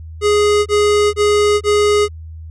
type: tone bursts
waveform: square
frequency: 415.3 Hz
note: G#4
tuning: in tune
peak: -11 dBFS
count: 4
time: 0.21-2.085 s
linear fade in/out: 50 ms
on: 450 ms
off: 25 ms
effects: added 80 Hz sine -29 dBFS peak until 2.5 s + resampled to 22050 Hz